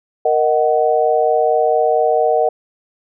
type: chord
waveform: sine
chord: D# minor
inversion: second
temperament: just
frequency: 466.7 / 622.3 / 746.7 Hz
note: A#4 / D#5 / F#5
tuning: +2 / 0 / +16 cents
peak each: -16 dBFS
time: 0.25-2.49 s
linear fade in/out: 5 ms
effects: none